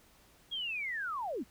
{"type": "linear sweep", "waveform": "sine", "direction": "down", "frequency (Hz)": [3322, 186.2], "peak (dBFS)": -34, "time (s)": [0.51, 1.44], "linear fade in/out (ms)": 20, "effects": ["pink hiss -63 dBFS RMS until 1.5 s"]}